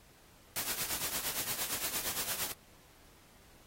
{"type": "noise with tremolo", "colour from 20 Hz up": "white", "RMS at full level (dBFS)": -33, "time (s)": [0.56, 2.52], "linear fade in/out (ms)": 0, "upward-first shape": "triangle", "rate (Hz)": 8.7, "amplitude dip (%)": 75, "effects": ["pink hiss -61 dBFS RMS until 3.66 s", "AAC 48 kbps"]}